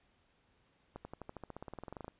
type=accelerating click train; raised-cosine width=1 ms; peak=-30 dBFS; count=20; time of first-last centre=0.96-2.081 s; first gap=90 ms; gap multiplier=0.95; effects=pink hiss -72 dBFS RMS until 2.19 s + resampled to 8000 Hz